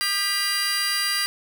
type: tone cluster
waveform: 35% pulse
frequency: 1212 / 1592 / 1967 / 2832 / 4760 Hz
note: D#6 / G6 / B6 / F7 / D8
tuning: -46 / +26 / -7 / +23 / +22 cents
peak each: -31 / -31 / -26 / -30 / -23 dBFS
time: 0.01-1.26 s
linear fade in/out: 0 ms
effects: none